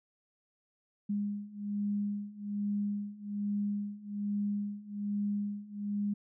sine beating tone pair, 203.9 / 205.1 Hz, G#3 / G#3, -32 / -21 cents, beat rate 1.2 Hz, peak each -36 / -34 dBFS, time 1.09-6.14 s, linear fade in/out 10 ms, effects none

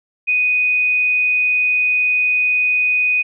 sine tone, 2489 Hz, D#7, in tune, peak -13 dBFS, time 0.27-3.23 s, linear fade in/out 20 ms, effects none

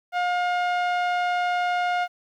sawtooth tone with low-pass filter, 713 Hz, F5, 36 cents sharp, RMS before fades -24 dBFS, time 0.12-2.08 s, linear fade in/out 50 ms, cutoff 2500 Hz, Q 0.69, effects 10-bit

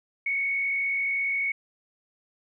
sine tone with frequency modulation, 2217 Hz, C#7, in tune, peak -24 dBFS, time 0.26-1.52 s, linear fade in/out 5 ms, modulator 51.5 Hz, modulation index 0.66, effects none

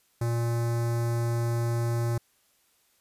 square tone with notch filter, 117.4 Hz, A#2, 13 cents sharp, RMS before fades -27 dBFS, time 0.21-2.18 s, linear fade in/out 5 ms, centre 3000 Hz, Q 0.73, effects white hiss -67 dBFS RMS until 3 s + resampled to 32000 Hz

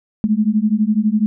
sine beating tone pair, 207.7 / 219.7 Hz, G#3 / A3, 0 / -2 cents, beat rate 12 Hz, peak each -16 dBFS, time 0.24-1.26 s, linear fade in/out 0 ms, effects none

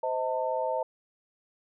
sine tone cluster, 516 / 634 / 898 Hz, C5 / D#5 / A5, -24 / +32 / +35 cents, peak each -31 dBFS, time 0.03-0.83 s, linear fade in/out 5 ms, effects none

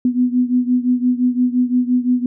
sine beating tone pair, 246.9 / 252.7 Hz, B3 / B3, 0 / +40 cents, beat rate 5.8 Hz, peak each -15 / -18 dBFS, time 0.05-2.26 s, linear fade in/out 2 ms, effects none

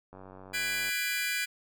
click train, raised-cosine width 1 ms, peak -34 dBFS, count 73, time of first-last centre 0.13-0.891 s, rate 94.6 Hz
sawtooth chord, G# half-diminished seventh, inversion third, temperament just, 1495.1 / 1661.2 / 1993.5 / 2392 Hz, F#6 / G#6 / B6 / D7, +18 / 0 / +16 / +31 cents, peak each -33 / -32 / -33 / -29 dBFS, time 0.53-1.46 s, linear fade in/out 20 ms
effects none

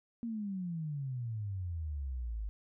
sine exponential sweep, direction down, 237.5 to 50.5 Hz, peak -35 dBFS, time 0.23-2.49 s, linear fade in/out 0 ms, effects none

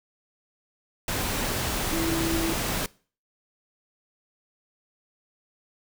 sine tone in noise, 329.6 Hz, E4, in tune, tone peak -26 dBFS, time 1.93-2.53 s, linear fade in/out 2 ms, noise pink, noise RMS -28 dBFS, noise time 1.08-2.86 s, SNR -1 dB, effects noise-tail reverb RT60 0.4 s tail -22 dB re dry

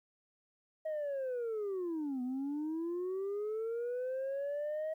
sine linear two-way sweep, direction down then up, 636 to 245.9 to 636 Hz, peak -32 dBFS, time 0.85-4.94 s, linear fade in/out 10 ms, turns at 2.22 s, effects tanh soft clip ceiling -33 dBFS + 12-bit

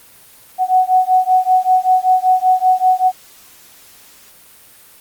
sine beating tone pair, 740 / 745.2 Hz, F#5 / F#5, 0 / +12 cents, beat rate 5.2 Hz, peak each -13 dBFS, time 0.58-3.12 s, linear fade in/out 50 ms, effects white hiss -44 dBFS RMS until 5 s + Opus 32 kbps

